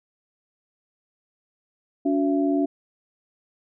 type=tone cluster; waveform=sine; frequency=285.8 / 366.4 / 673 Hz; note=D4 / F#4 / E5; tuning=-47 / -17 / +36 cents; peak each=-20 / -27 / -28 dBFS; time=2.05-2.66 s; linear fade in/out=10 ms; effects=none